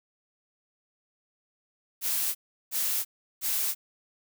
blue noise bursts, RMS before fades -28 dBFS, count 3, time 2.01-3.75 s, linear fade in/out 50 ms, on 340 ms, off 360 ms, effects none

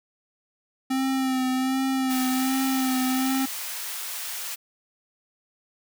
square tone with vibrato, 261.6 Hz, C4, in tune, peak -23 dBFS, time 0.9-3.46 s, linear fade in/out 10 ms, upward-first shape sine, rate 1.3 Hz, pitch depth 29 cents each way
white high-pass noise, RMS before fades -33 dBFS, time 2.09-4.56 s, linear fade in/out 20 ms, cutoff 850 Hz, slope 12 dB/octave
effects none

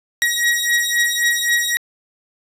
sawtooth beating tone pair, 1899 / 1902.8 Hz, A#6 / A#6, +32 / +35 cents, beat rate 3.8 Hz, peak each -15 dBFS, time 0.22-1.77 s, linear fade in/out 0 ms, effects resampled to 32000 Hz

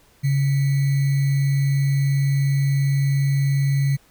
sine tone with sample-and-hold, 138.59 Hz, C#3, in tune, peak -16 dBFS, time 0.23-3.97 s, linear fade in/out 20 ms, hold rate 2100 Hz, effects pink hiss -56 dBFS RMS until 4.1 s

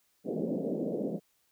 pink band-pass noise, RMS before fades -33 dBFS, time 0.24-1.2 s, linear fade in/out 50 ms, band 170 to 590 Hz, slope 48 dB/octave, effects white hiss -72 dBFS RMS until 1.51 s

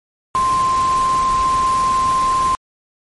sine tone in noise, 1046.5 Hz, C6, in tune, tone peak -13 dBFS, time 0.35-2.55 s, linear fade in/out 0 ms, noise pink, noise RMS -28 dBFS, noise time 0.35-2.55 s, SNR +12 dB, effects MP3 48 kbps

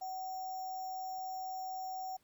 sine tone with sample-and-hold, 752 Hz, F#5, 28 cents sharp, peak -38 dBFS, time 0.01-2.17 s, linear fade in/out 10 ms, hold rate 6300 Hz, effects pink hiss -73 dBFS RMS until 2.23 s

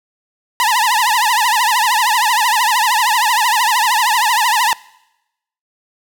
sawtooth tone with vibrato, 924 Hz, A#5, 16 cents flat, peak -8 dBFS, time 0.6-4.73 s, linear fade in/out 0 ms, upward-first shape triangle, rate 13 Hz, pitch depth 200 cents each way, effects noise-tail reverb RT60 0.9 s tail -22 dB re dry

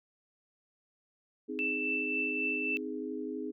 sine chord, Ab major, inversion first, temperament just, 259.6 / 311.5 / 415.3 Hz, C4 / Eb4 / Ab4, -13 / +2 / 0 cents, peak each -39 dBFS, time 1.48-3.52 s, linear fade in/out 20 ms
sine tone with tremolo, 2657 Hz, E7, 13 cents sharp, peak -29 dBFS, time 1.59-2.77 s, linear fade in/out 0 ms, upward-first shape triangle, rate 3.7 Hz, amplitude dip 40%
effects none

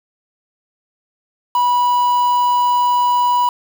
triangle tone with quantisation, 978 Hz, B5, 17 cents flat, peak -10 dBFS, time 1.55-3.49 s, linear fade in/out 2 ms, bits 5, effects none

